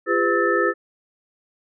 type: tone cluster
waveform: sine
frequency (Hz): 344.5 / 405 / 505 / 1296 / 1771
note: F4 / G#4 / B4 / E6 / A6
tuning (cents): -24 / -43 / +39 / -30 / +11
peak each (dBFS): -23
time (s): 0.06-0.74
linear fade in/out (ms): 50
effects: none